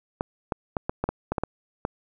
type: clicks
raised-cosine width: 1 ms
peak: -11 dBFS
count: 10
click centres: 0.209 / 0.522 / 0.768 / 0.895 / 1.04 / 1.09 / 1.32 / 1.382 / 1.436 / 1.851 s
effects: none